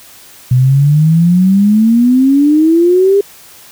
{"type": "exponential sweep", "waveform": "sine", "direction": "up", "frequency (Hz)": [123.47, 406.8], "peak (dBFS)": -5, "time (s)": [0.51, 3.21], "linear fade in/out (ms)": 5, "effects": ["white hiss -38 dBFS RMS until 3.71 s"]}